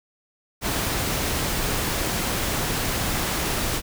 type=noise; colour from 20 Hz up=pink; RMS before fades=-25 dBFS; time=0.61-3.82 s; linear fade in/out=50 ms; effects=none